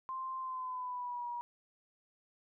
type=tone with pitch glide; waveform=sine; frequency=1046.5 to 959.6 Hz; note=C6 to A#5; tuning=0 to +50 cents; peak=-37 dBFS; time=0.09-1.41 s; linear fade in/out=0 ms; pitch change=-150 cents; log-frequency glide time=0.39-1.28 s; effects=none